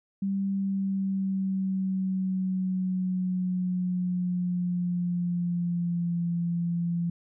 sine tone with pitch glide, 195.7 to 171.35 Hz, G3 to F3, -3 to -33 cents, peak -25 dBFS, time 0.22-7.1 s, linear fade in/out 5 ms, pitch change -230 cents, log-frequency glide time 0.51-6.24 s, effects none

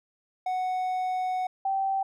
triangle / sine tone pair in turn, 740 / 776.3 Hz, F#5 / G5, 0 / -17 cents, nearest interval minor second, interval 83 cents, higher second, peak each -24 dBFS, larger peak neither, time 0.46-1.47 / 1.65-2.03 s, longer first, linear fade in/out 5 ms, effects none

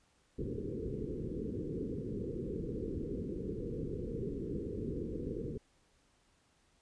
white low-pass noise, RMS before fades -39 dBFS, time 0.38-5.58 s, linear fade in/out 10 ms, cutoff 480 Hz, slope 96 dB/octave, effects pink hiss -71 dBFS RMS until 6.81 s + resampled to 22050 Hz

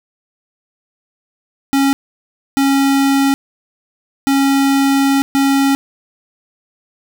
square tone bursts at uneven times, 274.7 Hz, C#4, 16 cents flat, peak -11 dBFS, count 4, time 1.73-1.93 / 2.57-3.34 / 4.27-5.22 / 5.35-5.75 s, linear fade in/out 0 ms, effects 7-bit

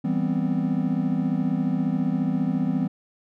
triangle chord, C major seventh, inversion first, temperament equal, 164.81 / 196 / 246.9 / 261.6 Hz, E3 / G3 / B3 / C4, 0 / 0 / 0 / 0 cents, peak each -25 dBFS, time 0.04-2.88 s, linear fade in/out 10 ms, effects none

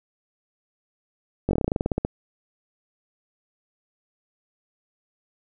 slowing click train, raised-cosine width 2 ms, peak -9 dBFS, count 15, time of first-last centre 1.49-2.049 s, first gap 20 ms, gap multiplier 1.1, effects none

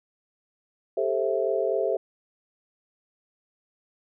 sine chord, A minor seventh, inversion third, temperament just, 396 / 440 / 528 / 660 Hz, G4 / A4 / C5 / E5, +18 / 0 / +16 / +2 cents, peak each -28 dBFS, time 0.97-1.97 s, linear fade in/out 5 ms, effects none

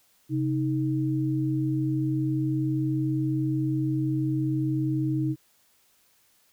sine tone pair together, 133.3 / 312.9 Hz, C3 / D#4, +33 / +10 cents, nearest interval octave + minor third, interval 1477 cents, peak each -26 dBFS, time 0.29-5.36 s, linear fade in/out 50 ms, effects white hiss -64 dBFS RMS until 6.52 s

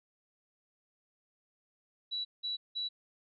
sine tone bursts, 3929 Hz, B7, 10 cents flat, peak -33 dBFS, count 3, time 2.11-2.89 s, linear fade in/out 20 ms, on 140 ms, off 180 ms, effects none

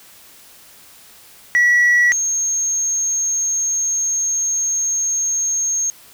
sine tone pair in turn, 1938 / 6466 Hz, B6 / G#8, -33 / -47 cents, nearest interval octave + major sixth, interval 2086 cents, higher second, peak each -8 / -16 dBFS, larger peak first, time 1.55-2.12 / 2.12-5.9 s, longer second, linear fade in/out 0 ms, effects tanh soft clip ceiling -9 dBFS + white hiss -45 dBFS RMS until 6.13 s

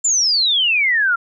sine exponential sweep, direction down, 7350 to 1353 Hz, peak -13 dBFS, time 0.04-1.16 s, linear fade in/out 10 ms, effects none

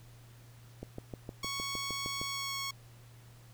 click train, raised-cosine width 2 ms, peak -27 dBFS, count 10, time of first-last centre 0.83-2.215 s, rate 6.5 Hz
10% pulse tone with pitch glide, 1110 to 1101.7 Hz, C#6 to C#6, +2 to -11 cents, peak -27 dBFS, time 1.43-2.71 s, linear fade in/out 5 ms, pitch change -13 cents, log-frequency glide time 2.29-2.57 s
effects added 118 Hz sine -53 dBFS peak until 3.53 s + pink hiss -61 dBFS RMS until 3.53 s

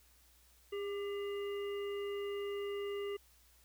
harmonic tone with a mistuned harmonic, 404.1 Hz, G#4, 47 cents flat, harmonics 1 / 3 / 5 / 7, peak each -37 / -51 / -52 / -52 dBFS, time 0.72-3.17 s, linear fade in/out 10 ms, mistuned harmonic 3, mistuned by -34 cents, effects added 60 Hz sine -67 dBFS peak until 3.64 s + white hiss -67 dBFS RMS until 3.64 s

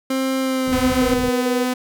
30% pulse tone with pitch glide, 264.1 to 259.1 Hz, C4 to C4, +16 to -17 cents, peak -16 dBFS, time 0.1-1.14 s, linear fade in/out 5 ms, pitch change -33 cents, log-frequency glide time 0.4-0.7 s
white low-pass noise, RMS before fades -29 dBFS, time 0.67-1.29 s, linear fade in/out 0 ms, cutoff 110 Hz, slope 12 dB/octave
sawtooth tone, 252.1 Hz, B3, 36 cents sharp, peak -15 dBFS, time 0.72-1.74 s, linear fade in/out 10 ms
sine tone bursts, 483.7 Hz, B4, 36 cents flat, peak -21 dBFS, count 3, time 1.01-1.65 s, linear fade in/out 10 ms, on 200 ms, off 20 ms
effects none

